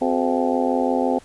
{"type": "harmonic tone with a mistuned harmonic", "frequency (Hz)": 86.1, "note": "F2", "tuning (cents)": -24, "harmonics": [3, 4, 5, 6, 7, 8, 9, 10], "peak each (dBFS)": [-22, -28, -27, -24, -34, -27, -26, -31], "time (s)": [0.01, 1.19], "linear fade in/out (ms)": 10, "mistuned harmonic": 4, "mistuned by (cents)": 94, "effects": ["pink hiss -49 dBFS RMS until 1.24 s", "resampled to 24000 Hz"]}